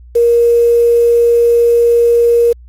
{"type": "tone with quantisation", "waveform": "sine", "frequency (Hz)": 471.4, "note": "A#4", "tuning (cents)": 19, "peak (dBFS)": -6, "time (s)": [0.15, 2.53], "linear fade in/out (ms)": 10, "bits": 5, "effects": ["added 60 Hz sine -34 dBFS peak until 2.68 s", "AAC 48 kbps"]}